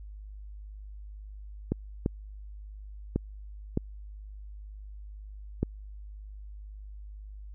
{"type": "clicks", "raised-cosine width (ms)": 3, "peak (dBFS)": -13, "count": 5, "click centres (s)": [1.72, 2.061, 3.16, 3.774, 5.63], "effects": ["added 51 Hz sine -41 dBFS peak until 7.54 s"]}